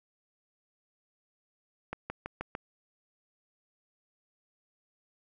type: accelerating click train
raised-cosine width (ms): 0.5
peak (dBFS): -20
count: 5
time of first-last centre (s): 1.93-2.551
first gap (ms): 170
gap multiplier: 0.94
effects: none